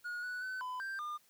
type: tone with pitch steps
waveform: triangle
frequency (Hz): 1444 / 1479 / 1516 / 1006 / 1576 / 1206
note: F#6 / F#6 / F#6 / B5 / G6 / D6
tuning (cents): -43 / -1 / +42 / +32 / +9 / +46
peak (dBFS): -36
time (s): 0.04-1.18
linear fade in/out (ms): 20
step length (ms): 190
effects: white hiss -68 dBFS RMS until 1.29 s